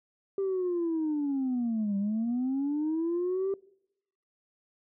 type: linear two-way sweep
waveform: sine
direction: down then up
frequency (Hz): 395.1 to 196 to 395.1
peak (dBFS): -25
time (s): 0.38-3.54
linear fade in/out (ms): 2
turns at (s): 1.97
effects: noise-tail reverb RT60 0.8 s tail -23 dB re dry + tanh soft clip ceiling -24 dBFS